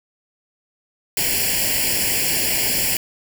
white noise with comb filter, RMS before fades -20 dBFS, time 1.17-2.97 s, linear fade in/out 2 ms, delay 0.4 ms, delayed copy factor +0.95, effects none

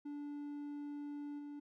triangle tone with level steps, 290.5 Hz, D4, 19 cents flat, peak -40 / -43 dBFS, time 0.05-1.6 s, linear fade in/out 10 ms, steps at 1.38 s, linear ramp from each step 20 ms, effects none

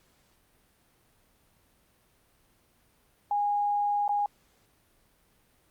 sine tone with dropouts, 821 Hz, G#5, 20 cents flat, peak -24 dBFS, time 3.31-4.26 s, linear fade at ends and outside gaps 2 ms, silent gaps 4.08-4.092 s, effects pink hiss -66 dBFS RMS until 5.7 s + Opus 48 kbps

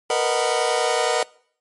sawtooth chord, B major seventh, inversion third, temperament just, 463 / 493.9 / 617.4 / 740.8 Hz, A#4 / B4 / D#5 / F#5, -12 / 0 / -14 / +2 cents, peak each -20 dBFS, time 0.1-1.23 s, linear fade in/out 2 ms, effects noise-tail reverb RT60 0.6 s tail -24 dB re dry + MP3 48 kbps

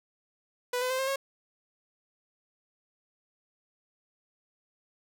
sawtooth tone with pitch steps, 493.9 / 506.3 / 519.1 / 532.1 / 545.5 Hz, B4 / B4 / C5 / C5 / C#5, 0 / +43 / -14 / +29 / -28 cents, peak -24 dBFS, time 0.73-1.16 s, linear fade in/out 5 ms, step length 86 ms, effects none

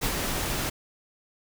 pink noise with ADSR envelope, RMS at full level -25 dBFS, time 0.01-0.7 s, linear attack 32 ms, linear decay 55 ms, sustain -4 dB, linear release 10 ms, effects none

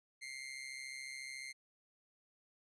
sawtooth tone with amplitude modulation, 2107 Hz, C7, 12 cents sharp, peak -38 dBFS, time 0.21-1.53 s, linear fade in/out 20 ms, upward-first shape sine, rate 134 Hz, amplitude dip 70%, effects resampled to 24000 Hz

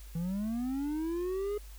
triangle linear sweep, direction up, 160.8 to 420 Hz, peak -29 dBFS, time 0.15-1.58 s, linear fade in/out 5 ms, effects added 50 Hz sine -45 dBFS peak until 1.78 s + white hiss -57 dBFS RMS until 1.78 s

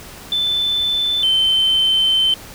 sine tone pair in turn, 3522 / 3084 Hz, A7 / G7, +1 / -29 cents, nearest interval major second, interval 230 cents, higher first, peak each -15 / -11 dBFS, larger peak second, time 0.32-1.23 / 1.23-2.34 s, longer second, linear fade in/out 2 ms, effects tanh soft clip ceiling -9 dBFS + pink hiss -37 dBFS RMS until 2.54 s

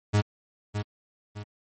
40% pulse tone with echo, 104 Hz, G#2, 3 cents sharp, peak -18 dBFS, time 0.13-0.22 s, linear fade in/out 20 ms, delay 610 ms, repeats 2, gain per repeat -8 dB, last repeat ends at 1.44 s, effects MP3 32 kbps

